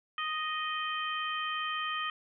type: harmonic tone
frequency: 622.3 Hz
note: D#5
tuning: in tune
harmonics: 2 / 3 / 4 / 5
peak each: -34 / -38 / -41 / -38 dBFS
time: 0.18-2.1 s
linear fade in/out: 2 ms
effects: none